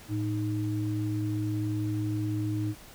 sine tone pair together, 110 / 310.3 Hz, A2 / D#4, 0 / -5 cents, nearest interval octave + tritone, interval 1795 cents, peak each -29 / -31 dBFS, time 0.08-2.75 s, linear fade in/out 50 ms, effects pink hiss -50 dBFS RMS until 2.94 s

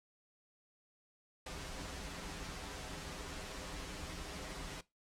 pink noise with comb filter, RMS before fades -45 dBFS, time 1.46-4.81 s, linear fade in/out 5 ms, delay 8.7 ms, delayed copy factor -0.7, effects noise-tail reverb RT60 0.2 s tail -19 dB re dry + low-pass 8000 Hz 12 dB/octave

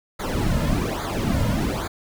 brown noise with flanger, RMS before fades -23 dBFS, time 0.19-1.88 s, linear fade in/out 10 ms, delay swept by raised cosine 0.36 to 2.66 ms, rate 1.2 Hz, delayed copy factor -0.85, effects none

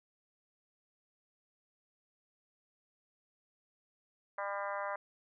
harmonic tone, 200 Hz, G3, 35 cents sharp, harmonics 3 / 4 / 5 / 6 / 7 / 8 / 9 / 10, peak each -40 / -44 / -41 / -43 / -47 / -46 / -50 / -50 dBFS, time 4.38-4.96 s, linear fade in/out 5 ms, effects none

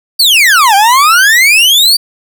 40% pulse exponential two-way sweep, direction down then up, 4713 to 772 to 4713 Hz, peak -3 dBFS, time 0.19-1.97 s, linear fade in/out 10 ms, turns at 0.75 s, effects none

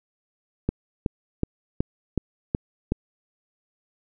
click train, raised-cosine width 3 ms, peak -9 dBFS, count 7, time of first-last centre 0.69-2.92 s, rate 2.69 Hz, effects none

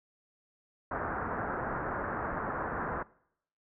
white low-pass noise, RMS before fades -35 dBFS, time 0.91-3.03 s, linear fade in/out 5 ms, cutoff 1600 Hz, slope 48 dB/octave, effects noise-tail reverb RT60 0.7 s tail -22 dB re dry

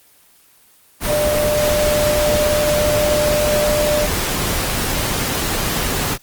sine tone in noise, 597 Hz, D5, 28 cents sharp, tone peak -15 dBFS, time 1.06-4.08 s, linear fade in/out 50 ms, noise pink, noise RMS -20 dBFS, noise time 1-6.18 s, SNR +2 dB, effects white hiss -51 dBFS RMS until 6.22 s + Opus 24 kbps

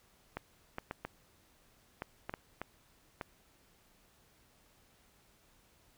clicks, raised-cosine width 0.5 ms, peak -23 dBFS, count 9, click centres 0.37 / 0.784 / 0.911 / 1.05 / 2.021 / 2.295 / 2.339 / 2.616 / 3.212 s, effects pink hiss -67 dBFS RMS until 5.97 s

